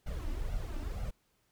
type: noise with flanger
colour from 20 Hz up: brown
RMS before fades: -36 dBFS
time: 0.06-1.11 s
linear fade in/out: 10 ms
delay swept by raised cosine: 1.4 to 3.4 ms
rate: 2.1 Hz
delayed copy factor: +0.75
effects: pink hiss -74 dBFS RMS until 1.51 s